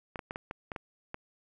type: clicks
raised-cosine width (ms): 0.5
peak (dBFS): -22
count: 8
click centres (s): 0.158 / 0.192 / 0.309 / 0.359 / 0.511 / 0.718 / 0.762 / 1.144
effects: none